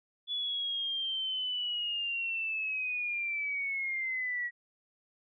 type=linear sweep; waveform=sine; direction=down; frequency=3438 to 1914 Hz; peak=-31 dBFS; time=0.27-4.51 s; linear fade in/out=50 ms; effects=none